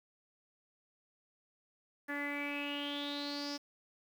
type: tone with low-pass filter sweep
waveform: sawtooth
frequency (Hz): 287.4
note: D4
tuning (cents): -37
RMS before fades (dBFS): -39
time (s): 2.08-3.58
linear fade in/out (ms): 20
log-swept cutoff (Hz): 1800 to 5300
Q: 9.8
effects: 10-bit